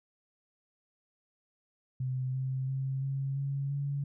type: tone with pitch steps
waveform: sine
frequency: 129.1 / 131.43 / 133.81 / 136.22 / 138.69 / 141.19 Hz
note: C3 / C3 / C3 / C#3 / C#3 / C#3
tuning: -23 / +8 / +39 / -30 / +1 / +32 cents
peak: -30 dBFS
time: 2-4.04 s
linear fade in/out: 5 ms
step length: 340 ms
effects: none